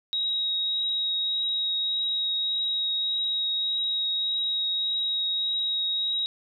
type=tone with vibrato; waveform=sine; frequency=3800 Hz; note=A#7; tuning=33 cents sharp; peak=-24 dBFS; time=0.13-6.26 s; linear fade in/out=0 ms; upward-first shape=triangle; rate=1.7 Hz; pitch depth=11 cents each way; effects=none